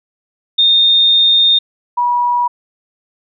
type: tone pair in turn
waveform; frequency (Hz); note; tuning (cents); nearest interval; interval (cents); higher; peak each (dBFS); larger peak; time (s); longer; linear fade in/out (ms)
sine; 3658 / 968.9; A#7 / B5; -33 / -33; octave + major seventh; 2300; first; -7 / -11; first; 0.58-1.59 / 1.97-2.48; first; 10
effects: none